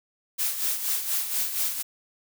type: noise with tremolo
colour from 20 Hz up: blue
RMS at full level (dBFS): -25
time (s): 0.38-1.83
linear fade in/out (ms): 20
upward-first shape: sine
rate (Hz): 4.2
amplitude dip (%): 60
effects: none